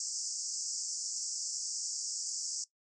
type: band-pass noise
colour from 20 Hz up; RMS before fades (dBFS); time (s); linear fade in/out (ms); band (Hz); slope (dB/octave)
white; -38; 0-2.64; 2; 4900 to 7900; 96
effects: noise-tail reverb RT60 0.1 s tail -17 dB re dry